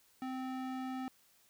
square tone with band-pass filter, 259.5 Hz, C4, 14 cents flat, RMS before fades -40 dBFS, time 0.22-1.08 s, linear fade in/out 0 ms, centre 680 Hz, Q 0.51, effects white hiss -68 dBFS RMS until 1.49 s

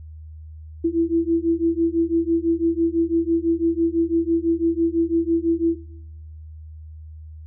sine beating tone pair, 329.6 / 335.6 Hz, E4 / E4, 0 / +31 cents, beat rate 6 Hz, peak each -21 / -20 dBFS, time 0.84-5.76 s, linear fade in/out 10 ms, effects noise-tail reverb RT60 0.9 s tail -20 dB re dry + added 78 Hz sine -36 dBFS peak until 7.46 s

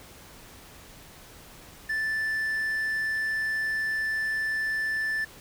triangle tone, 1760 Hz, A6, in tune, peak -24 dBFS, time 1.89-5.25 s, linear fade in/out 10 ms, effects pink hiss -49 dBFS RMS until 5.4 s

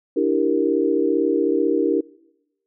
sine chord, E half-diminished seventh, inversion third, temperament equal, 293.7 / 329.6 / 392 / 466.2 Hz, D4 / E4 / G4 / Bb4, 0 / 0 / 0 / 0 cents, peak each -22 dBFS, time 0.16-2.01 s, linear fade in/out 10 ms, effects noise-tail reverb RT60 1.0 s tail -25 dB re dry

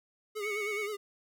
square tone with vibrato, 416.6 Hz, G#4, 5 cents sharp, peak -35 dBFS, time 0.35-0.97 s, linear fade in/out 20 ms, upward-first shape sine, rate 9.5 Hz, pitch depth 67 cents each way
triangle tone, 2217 Hz, C#7, in tune, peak -33 dBFS, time 0.42-0.87 s, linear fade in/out 20 ms
effects none

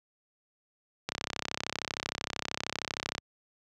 click train, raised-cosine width 0.2 ms, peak -13 dBFS, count 70, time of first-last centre 1.09-3.181 s, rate 33 Hz, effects high-pass 80 Hz 12 dB/octave

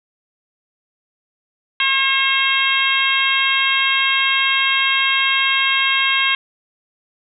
harmonic tone, 539 Hz, C#5, 49 cents flat, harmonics 2 / 3 / 4 / 5 / 6 / 7, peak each -23 / -22 / -20 / -20 / -20 / -25 dBFS, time 1.8-6.35 s, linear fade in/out 2 ms, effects none

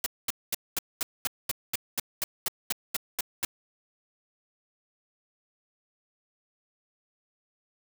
white noise bursts, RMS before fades -28 dBFS, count 15, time 0.04-3.45 s, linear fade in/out 2 ms, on 22 ms, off 220 ms, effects none

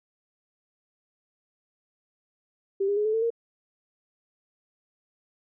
sine tone with pitch steps, 392 / 405.4 / 419.2 / 433.4 / 448.2 / 463.5 Hz, G4 / G#4 / G#4 / A4 / A4 / A#4, 0 / -42 / +16 / -26 / +32 / -10 cents, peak -22 dBFS, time 2.8-3.304 s, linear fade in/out 10 ms, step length 84 ms, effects none

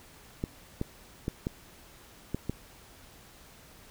clicks, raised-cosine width 3 ms, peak -17 dBFS, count 6, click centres 0.439 / 0.814 / 1.281 / 1.469 / 2.346 / 2.496 s, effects pink hiss -54 dBFS RMS until 3.9 s

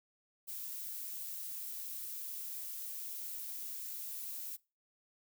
violet noise, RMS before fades -43 dBFS, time 0.47-4.57 s, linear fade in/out 20 ms, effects noise-tail reverb RT60 0.3 s tail -23 dB re dry

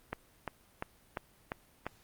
click train, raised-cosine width 0.5 ms, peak -20 dBFS, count 6, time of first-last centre 0.13-1.866 s, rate 2.88 Hz, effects pink hiss -64 dBFS RMS until 2.03 s + Opus 32 kbps

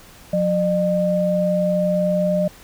sine tone pair together, 180 / 605.4 Hz, F#3 / D#5, -47 / -48 cents, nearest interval octave + major sixth, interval 2099 cents, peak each -20 / -18 dBFS, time 0.33-2.48 s, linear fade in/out 5 ms, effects pink hiss -45 dBFS RMS until 2.63 s

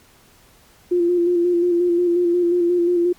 sine tone with vibrato, 349.2 Hz, F4, in tune, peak -14 dBFS, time 0.91-3.13 s, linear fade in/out 10 ms, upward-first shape square, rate 5.6 Hz, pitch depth 27 cents each way, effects pink hiss -52 dBFS RMS until 3.18 s + MP3 96 kbps

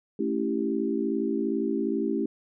sine chord, A dominant seventh, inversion none, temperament equal, 220 / 277.2 / 329.6 / 392 Hz, A3 / C#4 / E4 / G4, 0 / 0 / 0 / 0 cents, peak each -30 dBFS, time 0.19-2.26 s, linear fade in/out 5 ms, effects none

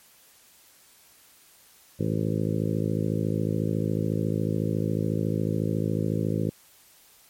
harmonic tone with a mistuned harmonic, 54 Hz, A1, 32 cents flat, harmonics 2 / 3 / 4 / 5 / 6 / 7 / 8 / 9 / 10, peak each -29 / -28 / -31 / -35 / -33 / -35 / -36 / -37 / -41 dBFS, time 1.99-6.5 s, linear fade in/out 10 ms, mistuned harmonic 10, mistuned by -15 cents, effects white hiss -56 dBFS RMS until 7.29 s + MP3 64 kbps

